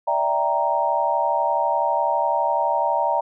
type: chord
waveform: sine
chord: E half-diminished seventh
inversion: third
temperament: equal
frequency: 587.3 / 659.3 / 784 / 932.3 Hz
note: D5 / E5 / G5 / Bb5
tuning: 0 / 0 / 0 / 0 cents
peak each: -25 / -25 / -25 / -21 dBFS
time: 0.07-3.21 s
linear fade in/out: 10 ms
effects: none